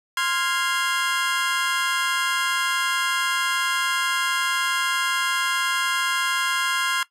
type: chord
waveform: 25% pulse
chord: F minor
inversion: second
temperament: equal with one note detuned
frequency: 1046.5 / 1396.9 / 1645.9 Hz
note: C6 / F6 / Ab6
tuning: 0 / 0 / -16 cents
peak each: -22 dBFS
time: 0.17-7.03 s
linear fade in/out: 2 ms
effects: noise-tail reverb RT60 0.1 s tail -17 dB re dry + low-pass 12000 Hz 12 dB/octave